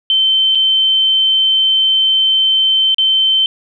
sine tone with dropouts, 3092 Hz, G7, 24 cents flat, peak -9 dBFS, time 0.1-3.46 s, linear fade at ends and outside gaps 1 ms, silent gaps 0.55-0.554 / 2.945-2.983 s, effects none

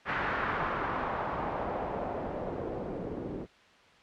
white noise with low-pass filter sweep, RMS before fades -34 dBFS, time 0.05-3.47 s, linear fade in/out 50 ms, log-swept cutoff 1700 to 350 Hz, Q 1.6, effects white hiss -58 dBFS RMS until 4.02 s + low-pass 3000 Hz 12 dB/octave

